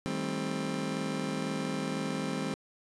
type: chord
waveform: 30% pulse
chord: A half-diminished seventh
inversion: second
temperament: just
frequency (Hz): 158.4 / 198 / 220 / 264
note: Eb3 / G3 / A3 / C4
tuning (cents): +31 / +18 / 0 / +16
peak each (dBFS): -35 / -34 / -37 / -33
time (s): 0.06-2.54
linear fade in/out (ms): 0
effects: resampled to 22050 Hz